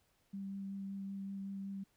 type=tone with vibrato; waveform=sine; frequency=196 Hz; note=G3; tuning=in tune; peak=-40 dBFS; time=0.33-1.84 s; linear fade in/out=10 ms; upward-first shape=sine; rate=5.3 Hz; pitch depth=10 cents each way; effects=pink hiss -75 dBFS RMS until 1.96 s